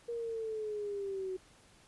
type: linear sweep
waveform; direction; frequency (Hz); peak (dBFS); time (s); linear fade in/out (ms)
sine; down; 473.8 to 370; -35; 0.08-1.37; 10
effects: pink hiss -62 dBFS RMS until 1.87 s + resampled to 24000 Hz